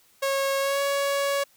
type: tone with pitch glide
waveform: sawtooth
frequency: 547 to 560.1 Hz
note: C#5 to C#5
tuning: -23 to +18 cents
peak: -19 dBFS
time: 0.22-1.44 s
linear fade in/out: 10 ms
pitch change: +41 cents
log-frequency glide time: 0.59-0.81 s
effects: white hiss -60 dBFS RMS until 1.56 s